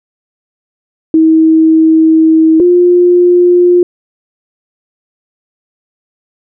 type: tone pair in turn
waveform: sine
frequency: 320 / 354.1 Hz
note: D#4 / F4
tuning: +49 / +24 cents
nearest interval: major second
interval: 175 cents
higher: second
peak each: -3 dBFS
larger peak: neither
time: 1.14-2.6 / 2.6-3.83 s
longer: first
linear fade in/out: 2 ms
effects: none